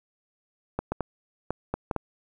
clicks, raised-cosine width 1 ms, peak -13 dBFS, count 7, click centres 0.79 / 0.92 / 1.007 / 1.506 / 1.74 / 1.912 / 1.963 s, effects 9-bit

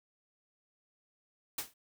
white noise with exponential decay, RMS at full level -32 dBFS, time 1.58-1.74 s, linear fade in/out 5 ms, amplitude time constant 33 ms, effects none

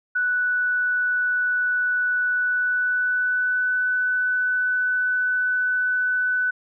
sine tone with pitch glide, 1482 to 1497.5 Hz, F#6 to F#6, +2 to +20 cents, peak -19 dBFS, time 0.15-6.51 s, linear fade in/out 10 ms, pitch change +18 cents, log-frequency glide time 2.35-3.75 s, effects none

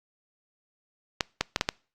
clicks, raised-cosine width 0.2 ms, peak -6 dBFS, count 5, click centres 1.208 / 1.41 / 1.561 / 1.611 / 1.689 s, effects noise-tail reverb RT60 0.4 s tail -26 dB re dry + Opus 48 kbps

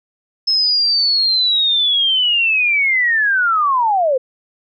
sine linear sweep, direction down, 5220 to 493.9 Hz, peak -12 dBFS, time 0.47-4.18 s, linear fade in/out 10 ms, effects none

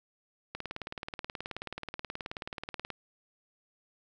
click train, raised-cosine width 0.3 ms, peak -21 dBFS, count 45, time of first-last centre 0.55-2.903 s, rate 18.7 Hz, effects none

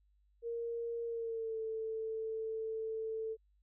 sine tone with pitch glide, 466.2 to 443.1 Hz, A#4 to A4, 0 to +12 cents, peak -36 dBFS, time 0.42-3.37 s, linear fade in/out 50 ms, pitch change -88 cents, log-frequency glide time 1.05-1.59 s, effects added 50 Hz sine -68 dBFS peak until 3.62 s

